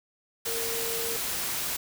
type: tone in noise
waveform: sine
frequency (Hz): 460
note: A#4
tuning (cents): -23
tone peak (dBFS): -34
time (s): 0.46-1.17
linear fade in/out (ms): 10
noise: white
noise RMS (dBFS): -31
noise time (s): 0.45-1.77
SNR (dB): -6
effects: none